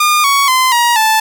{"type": "tone with pitch steps", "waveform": "sawtooth", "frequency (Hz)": [1212, 1117.8, 1031, 950.9, 877], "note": ["D#6", "C#6", "C6", "A#5", "A5"], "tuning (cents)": [-46, 14, -26, 34, -6], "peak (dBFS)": -5, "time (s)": [0, 1.2], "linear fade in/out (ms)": 5, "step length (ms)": 240, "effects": []}